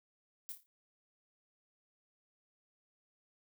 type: noise with echo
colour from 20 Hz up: violet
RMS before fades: -43 dBFS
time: 0.49-0.52 s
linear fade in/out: 0 ms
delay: 28 ms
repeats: 5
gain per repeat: -7 dB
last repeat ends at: 0.66 s
effects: none